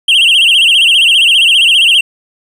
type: tone with vibrato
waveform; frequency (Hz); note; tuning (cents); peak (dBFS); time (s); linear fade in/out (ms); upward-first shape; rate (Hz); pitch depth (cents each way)
triangle; 2960; F#7; 0; -3; 0.08-2.01; 5; sine; 15; 170
effects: resampled to 32000 Hz + 7-bit